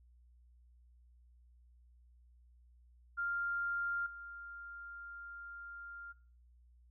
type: tone with level steps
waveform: sine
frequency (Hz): 1396.9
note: F6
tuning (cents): 0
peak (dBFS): -34 / -46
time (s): 3.17-6.13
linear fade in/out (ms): 20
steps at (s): 4.06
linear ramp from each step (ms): 5
effects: noise-tail reverb RT60 0.5 s tail -23 dB re dry + added 60 Hz sine -61 dBFS peak until 6.9 s